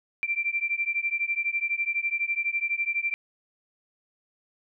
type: beating tone pair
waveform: sine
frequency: 2349 / 2361 Hz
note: D7 / D7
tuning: 0 / +9 cents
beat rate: 12 Hz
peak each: -28 dBFS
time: 0.23-3.14 s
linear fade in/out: 0 ms
effects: none